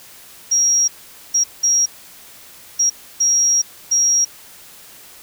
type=tone bursts at uneven times; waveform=sine; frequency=5650 Hz; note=F8; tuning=19 cents sharp; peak=-12 dBFS; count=6; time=0.51-0.88 / 1.34-1.44 / 1.63-1.86 / 2.79-2.9 / 3.2-3.62 / 3.91-4.25 s; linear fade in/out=10 ms; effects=white hiss -42 dBFS RMS until 5.22 s